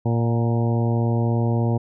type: harmonic tone with a mistuned harmonic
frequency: 116.54 Hz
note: A#2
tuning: in tune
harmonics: 1 / 2 / 3 / 4 / 5 / 6 / 7 / 8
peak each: -19 / -25 / -29 / -31 / -33 / -35 / -36 / -37 dBFS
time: 0.05-1.78 s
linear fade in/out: 10 ms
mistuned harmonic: 6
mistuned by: +43 cents
effects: none